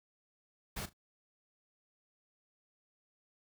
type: noise with echo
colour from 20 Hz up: pink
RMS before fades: -40 dBFS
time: 0.76-0.86 s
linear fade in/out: 10 ms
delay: 37 ms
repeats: 2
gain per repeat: -15 dB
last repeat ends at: 0.934 s
effects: none